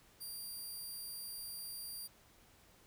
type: tone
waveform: 10% pulse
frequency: 4740 Hz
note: D8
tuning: 15 cents sharp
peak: -37 dBFS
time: 0.2-2.08 s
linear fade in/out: 20 ms
effects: pink hiss -65 dBFS RMS until 2.86 s

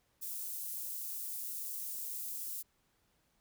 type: high-pass noise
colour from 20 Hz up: white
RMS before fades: -41 dBFS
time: 0.21-2.63 s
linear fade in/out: 20 ms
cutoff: 10000 Hz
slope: 12 dB/octave
effects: pink hiss -75 dBFS RMS until 3.4 s

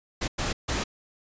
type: noise bursts at uneven times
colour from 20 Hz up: pink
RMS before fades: -28 dBFS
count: 3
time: 0.21-0.28 / 0.38-0.53 / 0.68-0.84 s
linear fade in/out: 10 ms
effects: resampled to 16000 Hz

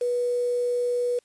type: tone with quantisation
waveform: sine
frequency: 487.7 Hz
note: B4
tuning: 22 cents flat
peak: -22 dBFS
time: 0.01-1.19 s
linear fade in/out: 5 ms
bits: 7
effects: white hiss -67 dBFS RMS until 1.24 s + resampled to 24000 Hz

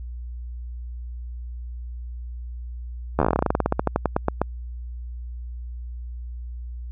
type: slowing click train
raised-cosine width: 1 ms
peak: -5 dBFS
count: 25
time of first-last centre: 3.19-4.416 s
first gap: 12 ms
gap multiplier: 1.11
effects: added 60 Hz sine -31 dBFS peak until 6.91 s

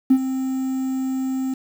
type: tone with ADSR envelope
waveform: triangle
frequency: 262.8 Hz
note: C4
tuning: 8 cents sharp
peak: -5 dBFS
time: 0.1-1.54 s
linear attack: 11 ms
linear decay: 66 ms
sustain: -14 dB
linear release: 5 ms
effects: tanh soft clip ceiling -7 dBFS + 7-bit

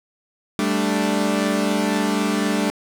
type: chord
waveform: sawtooth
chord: G suspended second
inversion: none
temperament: equal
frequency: 196 / 220 / 293.7 Hz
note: G3 / A3 / D4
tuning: 0 / 0 / 0 cents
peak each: -19 dBFS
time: 0.59-2.7 s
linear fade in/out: 0 ms
effects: low-pass 11000 Hz 12 dB/octave + 7-bit

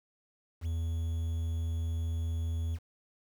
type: tone with quantisation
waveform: triangle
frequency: 82.41 Hz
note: E2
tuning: in tune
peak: -28 dBFS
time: 0.61-2.79 s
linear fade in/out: 50 ms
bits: 9
effects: none

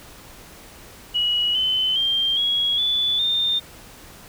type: tone with pitch steps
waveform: sine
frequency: 2916 / 3045 / 3180 / 3321 / 3468 / 3621 Hz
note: F#7 / F#7 / G7 / G#7 / A7 / A7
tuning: -26 / +49 / +24 / -1 / -26 / +49 cents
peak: -18 dBFS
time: 1.14-3.6 s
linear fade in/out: 20 ms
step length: 410 ms
effects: pink hiss -44 dBFS RMS until 4.28 s

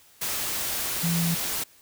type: tone in noise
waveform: sine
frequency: 168.7 Hz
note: E3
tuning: 40 cents sharp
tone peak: -23 dBFS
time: 1.03-1.35 s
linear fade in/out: 10 ms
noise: white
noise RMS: -29 dBFS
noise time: 0.21-1.64 s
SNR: +3 dB
effects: white hiss -56 dBFS RMS until 1.81 s

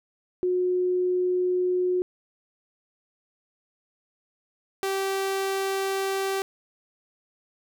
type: tone pair in turn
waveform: sine / sawtooth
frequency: 362.9 / 388.1 Hz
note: F#4 / G4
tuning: -34 / -17 cents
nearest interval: minor second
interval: 117 cents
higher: second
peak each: -21 dBFS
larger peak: neither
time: 0.43-2.02 / 4.83-6.42 s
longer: neither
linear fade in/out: 0 ms
effects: none

